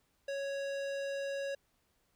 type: tone with hard clipping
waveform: sine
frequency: 554.4 Hz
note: C#5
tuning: in tune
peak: -37 dBFS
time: 0.28-1.55 s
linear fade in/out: 5 ms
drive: 17 dB
effects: pink hiss -75 dBFS RMS until 2.15 s